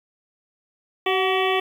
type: harmonic tone with a mistuned harmonic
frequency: 380 Hz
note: F#4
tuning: 46 cents sharp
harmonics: 1 / 2 / 3 / 5 / 6 / 7 / 8 / 9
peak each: -22 / -25 / -27 / -29 / -30 / -30 / -31 / -32 dBFS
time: 1.06-1.6 s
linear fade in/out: 5 ms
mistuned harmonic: 2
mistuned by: -40 cents
effects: 8-bit